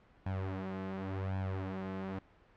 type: tone with flanger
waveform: sawtooth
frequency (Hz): 95.4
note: G2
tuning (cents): -47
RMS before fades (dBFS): -38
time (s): 0.26-2.19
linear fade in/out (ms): 5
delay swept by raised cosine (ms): 1.2 to 5.9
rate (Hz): 0.9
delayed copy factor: +0.75
effects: pink hiss -63 dBFS RMS until 2.56 s + low-pass 2000 Hz 12 dB/octave